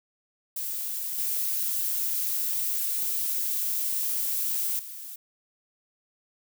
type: noise with level steps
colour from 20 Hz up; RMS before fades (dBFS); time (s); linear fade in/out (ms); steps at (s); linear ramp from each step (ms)
violet; -32 / -28 / -40; 0.56-5.16; 5; 1.18 / 4.79; 2
effects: none